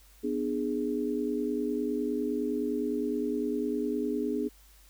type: chord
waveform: sine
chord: G# diminished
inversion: first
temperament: just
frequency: 249.2 / 299 / 415.3 Hz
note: B3 / D4 / G#4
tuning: +16 / +31 / 0 cents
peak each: -32 dBFS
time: 0.23-4.49 s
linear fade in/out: 20 ms
effects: added 50 Hz sine -56 dBFS peak until 4.89 s + white hiss -60 dBFS RMS until 4.89 s